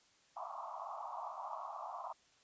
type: band-pass noise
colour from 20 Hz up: white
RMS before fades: -45 dBFS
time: 0.36-2.13 s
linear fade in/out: 10 ms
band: 640 to 1200 Hz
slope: 96 dB/octave
effects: white hiss -69 dBFS RMS until 2.43 s + resampled to 16000 Hz